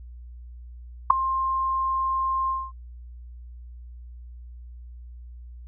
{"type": "tone with ADSR envelope", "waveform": "sine", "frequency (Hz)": 1058, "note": "C6", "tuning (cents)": 19, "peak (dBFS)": -5, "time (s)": [1.1, 2.72], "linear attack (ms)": 6, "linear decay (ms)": 3, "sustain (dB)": -17, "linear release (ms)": 230, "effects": ["added 60 Hz sine -39 dBFS peak until 5.67 s"]}